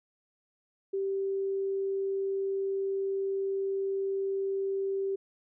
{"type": "tone", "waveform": "sine", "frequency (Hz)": 390, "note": "G4", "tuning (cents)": -9, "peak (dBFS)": -28, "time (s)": [0.93, 5.16], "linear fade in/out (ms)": 10, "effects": []}